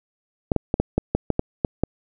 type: clicks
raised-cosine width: 2 ms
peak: -5 dBFS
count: 10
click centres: 0.518 / 0.563 / 0.741 / 0.8 / 0.98 / 1.15 / 1.303 / 1.394 / 1.648 / 1.836 s
effects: none